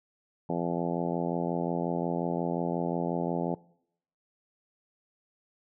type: harmonic tone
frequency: 85.6 Hz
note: F2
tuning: 34 cents flat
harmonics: 2 / 3 / 4 / 5 / 6 / 7 / 8 / 9 / 10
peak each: -33 / -35 / -36 / -37 / -38 / -38 / -39 / -40 / -40 dBFS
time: 0.49-3.55 s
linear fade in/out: 5 ms
effects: noise-tail reverb RT60 0.7 s tail -22 dB re dry